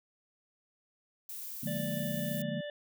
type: noise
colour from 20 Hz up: violet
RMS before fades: -42 dBFS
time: 1.29-2.42 s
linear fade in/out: 2 ms
type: chord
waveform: sine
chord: Bb dominant seventh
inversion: first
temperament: just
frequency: 145.68 / 174.81 / 209.8 / 233.1 Hz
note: D3 / F3 / Ab3 / Bb3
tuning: -14 / +2 / +18 / 0 cents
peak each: -39 dBFS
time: 1.63-2.61 s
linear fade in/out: 5 ms
type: harmonic tone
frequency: 587.3 Hz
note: D5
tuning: in tune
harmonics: 1 / 3 / 5 / 6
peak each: -38 / -46 / -51 / -51 dBFS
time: 1.67-2.7 s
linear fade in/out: 2 ms
effects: none